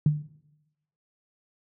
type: tone with exponential decay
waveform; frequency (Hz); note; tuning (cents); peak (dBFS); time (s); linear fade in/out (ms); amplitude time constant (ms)
sine; 150; D3; +37; -14; 0.06-0.29; 2; 50
effects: noise-tail reverb RT60 0.9 s tail -17 dB re dry + high-pass 80 Hz 12 dB/octave